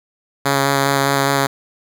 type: tone with vibrato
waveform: 5% pulse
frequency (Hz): 138.59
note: C#3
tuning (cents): 0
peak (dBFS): -3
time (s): 0.45-1.47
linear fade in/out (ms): 10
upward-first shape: square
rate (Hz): 4.9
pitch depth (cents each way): 10
effects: none